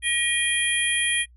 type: tone cluster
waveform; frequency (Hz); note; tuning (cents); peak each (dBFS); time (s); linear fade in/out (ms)
sine; 1904 / 2422 / 3230 / 10040; A#6 / D#7 / G#7 / D#9; +36 / -47 / -49 / +15; -26; 0.02-1.26; 50
effects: noise-tail reverb RT60 0.1 s tail -25 dB re dry + added 60 Hz sine -49 dBFS peak until 1.36 s